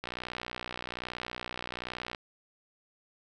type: click train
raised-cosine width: 0.3 ms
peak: -20 dBFS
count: 130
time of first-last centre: 0.04-2.148 s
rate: 61.2 Hz
effects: none